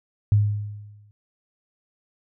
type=tone with exponential decay; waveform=sine; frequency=103.83 Hz; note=G#2; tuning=in tune; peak=-12 dBFS; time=0.32-1.11 s; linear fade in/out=0 ms; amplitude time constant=170 ms; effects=none